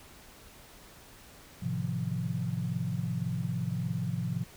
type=chord; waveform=sine; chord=F dominant seventh; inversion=first; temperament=just; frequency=109.13 / 130.96 / 157.15 / 174.61 Hz; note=A2 / C3 / Eb3 / F3; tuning=-14 / +2 / +18 / 0 cents; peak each=-36 / -34 / -38 / -34 dBFS; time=1.62-4.44 s; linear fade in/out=10 ms; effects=pink hiss -53 dBFS RMS until 4.56 s